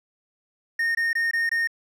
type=tone bursts; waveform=triangle; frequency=1841 Hz; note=A#6; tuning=22 cents flat; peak=-19 dBFS; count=5; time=0.79-1.674 s; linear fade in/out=5 ms; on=160 ms; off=21 ms; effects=none